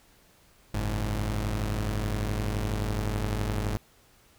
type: tone pair together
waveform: sawtooth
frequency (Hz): 47.31 / 106.4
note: F#1 / G#2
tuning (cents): +39 / +42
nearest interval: octave + major second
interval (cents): 1403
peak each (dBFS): -26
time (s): 0.74-3.77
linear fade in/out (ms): 0
effects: pink hiss -60 dBFS RMS until 4.38 s